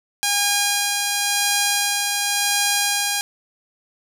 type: tone with tremolo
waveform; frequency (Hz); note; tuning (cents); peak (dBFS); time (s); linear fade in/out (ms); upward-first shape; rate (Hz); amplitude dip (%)
5% pulse; 813; G#5; -37; -5; 0.23-3.21; 0; sine; 0.93; 30
effects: none